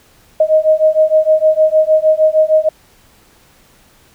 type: beating tone pair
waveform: sine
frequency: 622.3 / 628.8 Hz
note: D#5 / D#5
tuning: 0 / +18 cents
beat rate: 6.5 Hz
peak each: -11 dBFS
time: 0.4-2.69 s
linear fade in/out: 5 ms
effects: pink hiss -49 dBFS RMS until 4.14 s